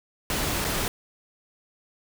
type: noise with dropouts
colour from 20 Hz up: pink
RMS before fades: -27 dBFS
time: 0.3-0.88 s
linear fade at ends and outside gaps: 1 ms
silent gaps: 0.644-0.648 s
effects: none

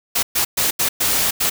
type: noise bursts at uneven times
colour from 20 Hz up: white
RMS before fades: -18 dBFS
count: 6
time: 0.15-0.23 / 0.35-0.45 / 0.57-0.71 / 0.79-0.89 / 1-1.31 / 1.4-1.5 s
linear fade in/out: 10 ms
effects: none

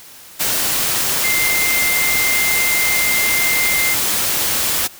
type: tone in noise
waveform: sine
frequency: 2093 Hz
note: C7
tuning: in tune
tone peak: -17 dBFS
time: 1.23-3.95 s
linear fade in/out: 20 ms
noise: white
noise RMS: -18 dBFS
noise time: 0.39-4.88 s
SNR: -2 dB
effects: white hiss -40 dBFS RMS until 4.99 s

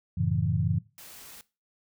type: chord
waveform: sine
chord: F# minor seventh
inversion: none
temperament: equal with one note detuned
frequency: 92.5 / 110.89 / 138.59 / 164.81 Hz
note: F#2 / A2 / C#3 / E3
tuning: 0 / +14 / 0 / 0 cents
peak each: -29 dBFS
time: 0.17-0.79 s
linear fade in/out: 10 ms
type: noise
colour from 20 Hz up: white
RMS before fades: -47 dBFS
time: 0.98-1.41 s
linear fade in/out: 0 ms
effects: noise-tail reverb RT60 0.3 s tail -19 dB re dry

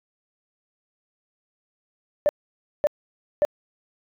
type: tone bursts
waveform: sine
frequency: 590 Hz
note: D5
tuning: 8 cents sharp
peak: -14 dBFS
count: 3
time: 2.26-3.45 s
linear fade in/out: 0 ms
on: 30 ms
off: 550 ms
effects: tanh soft clip ceiling -11 dBFS

